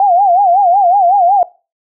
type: tone with vibrato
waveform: sine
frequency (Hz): 750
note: F#5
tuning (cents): +23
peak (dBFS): -6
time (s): 0-1.43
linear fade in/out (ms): 2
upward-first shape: sine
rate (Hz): 5.4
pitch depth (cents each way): 160
effects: noise-tail reverb RT60 0.3 s tail -19 dB re dry